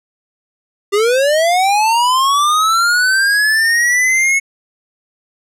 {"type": "linear sweep", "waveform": "square", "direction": "up", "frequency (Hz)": [392, 2200], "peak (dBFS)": -11, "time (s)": [0.92, 4.4], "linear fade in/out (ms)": 20, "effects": ["low-pass 11000 Hz 12 dB/octave"]}